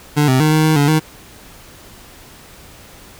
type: tone with pitch steps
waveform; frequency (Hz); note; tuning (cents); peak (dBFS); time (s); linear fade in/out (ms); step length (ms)
25% pulse; 148.1 / 130.1 / 154.3 / 155.8 / 156.8 / 143.6 / 156.3; D3 / C3 / D#3 / D#3 / D#3 / D3 / D#3; +15 / -9 / -14 / +3 / +14 / -39 / +8; -7; 0.16-1; 20; 120
effects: pink hiss -41 dBFS RMS until 3.19 s